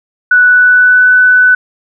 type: tone with pitch glide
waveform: sine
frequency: 1480 to 1497.2 Hz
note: F#6 to F#6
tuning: 0 to +20 cents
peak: -3 dBFS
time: 0.31-1.55 s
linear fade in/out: 5 ms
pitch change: +20 cents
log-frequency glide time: 0.44-1.07 s
effects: none